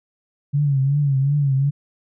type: tone with vibrato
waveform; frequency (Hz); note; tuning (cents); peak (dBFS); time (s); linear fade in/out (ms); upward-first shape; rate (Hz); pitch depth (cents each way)
sine; 140; C#3; +18; -15; 0.53-1.71; 20; triangle; 2.7; 100
effects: none